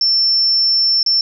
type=tone with dropouts; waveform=sine; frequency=5380 Hz; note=E8; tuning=34 cents sharp; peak=-11 dBFS; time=0.01-1.21 s; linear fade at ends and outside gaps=2 ms; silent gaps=1.03-1.062 s; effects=none